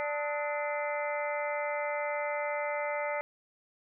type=harmonic tone with a mistuned harmonic; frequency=293.7 Hz; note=D4; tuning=in tune; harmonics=2 / 3 / 4 / 5 / 6 / 7 / 8; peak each=-33 / -37 / -41 / -45 / -47 / -37 / -46 dBFS; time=0-3.21 s; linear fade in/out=0 ms; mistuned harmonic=4; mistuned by=+130 cents; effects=none